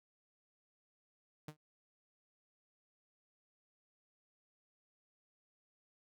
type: tone with exponential decay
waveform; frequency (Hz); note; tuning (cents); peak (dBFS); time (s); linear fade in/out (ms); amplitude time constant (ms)
sawtooth; 152.4; D#3; -36; -39; 1.48-1.57; 5; 18
effects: none